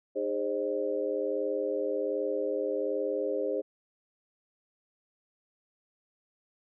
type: harmonic tone with a mistuned harmonic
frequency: 102 Hz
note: G#2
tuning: 31 cents flat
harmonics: 3 / 4 / 5 / 6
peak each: -37 / -32 / -31 / -38 dBFS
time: 0.15-3.62 s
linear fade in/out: 20 ms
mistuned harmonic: 5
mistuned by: +69 cents
effects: none